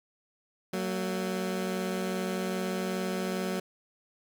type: tone pair together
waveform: 20% pulse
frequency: 186.85 / 229.3 Hz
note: F#3 / A#3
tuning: +17 / -28 cents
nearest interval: major third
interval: 355 cents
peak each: -26 / -31 dBFS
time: 0.73-3.6 s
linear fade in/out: 5 ms
effects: none